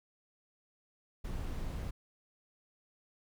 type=noise; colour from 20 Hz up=brown; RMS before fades=-38 dBFS; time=1.24-1.91 s; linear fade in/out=10 ms; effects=none